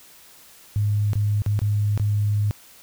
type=tone with dropouts; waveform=sine; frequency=103.83 Hz; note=G#2; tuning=in tune; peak=-18 dBFS; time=0.76-2.51 s; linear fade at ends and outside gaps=0 ms; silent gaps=1.133-1.155 / 1.42-1.462 / 1.591-1.617 / 1.976-1.997 s; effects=white hiss -49 dBFS RMS until 2.82 s